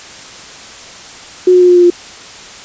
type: tone with pitch steps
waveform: sine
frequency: 364.8 / 361.9 / 358.9 / 356.1 / 353.2 / 350.3 Hz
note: F#4 / F#4 / F4 / F4 / F4 / F4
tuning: -24 / -38 / +47 / +34 / +20 / +5 cents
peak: -3 dBFS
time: 1.47-1.902 s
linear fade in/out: 5 ms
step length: 72 ms
effects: white hiss -32 dBFS RMS until 2.64 s + resampled to 16000 Hz